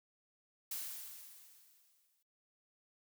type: noise with exponential decay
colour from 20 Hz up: blue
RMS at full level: -40 dBFS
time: 0.71-2.23 s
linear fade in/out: 5 ms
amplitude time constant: 330 ms
effects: noise-tail reverb RT60 0.6 s tail -25 dB re dry